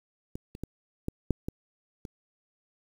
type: clicks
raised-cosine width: 3 ms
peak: -23 / -29 / -21 / -17 / -11 / -19 / -26 dBFS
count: 7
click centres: 0.355 / 0.551 / 0.636 / 1.084 / 1.307 / 1.485 / 2.052 s
effects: 8-bit